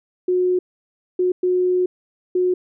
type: tone bursts at uneven times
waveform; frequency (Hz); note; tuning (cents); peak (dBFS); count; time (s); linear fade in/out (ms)
sine; 363.6; F#4; -30; -15; 4; 0.28-0.59 / 1.19-1.32 / 1.43-1.86 / 2.35-2.54; 5
effects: none